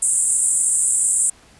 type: band-pass noise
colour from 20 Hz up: pink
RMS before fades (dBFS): -18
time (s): 0.02-1.3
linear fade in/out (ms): 5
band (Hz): 7600 to 9800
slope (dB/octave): 96
effects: pink hiss -50 dBFS RMS until 1.59 s + resampled to 24000 Hz